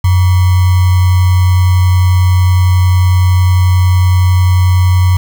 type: tone with sample-and-hold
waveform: sine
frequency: 91.1 Hz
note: F#2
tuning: 26 cents flat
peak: -5 dBFS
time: 0.04-5.17 s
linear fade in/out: 5 ms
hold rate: 1050 Hz
effects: none